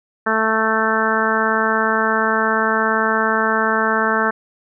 harmonic tone, 220.7 Hz, A3, 5 cents sharp, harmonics 1 / 2 / 3 / 4 / 5 / 6 / 7 / 8, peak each -24 / -23 / -25 / -24 / -23 / -22 / -21 / -25 dBFS, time 0.26-4.31 s, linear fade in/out 10 ms, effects none

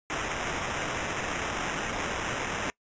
white noise with sample-and-hold, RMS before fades -32 dBFS, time 0.1-2.7 s, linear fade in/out 0 ms, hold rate 4410 Hz, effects noise-tail reverb RT60 0.1 s tail -24 dB re dry + resampled to 16000 Hz

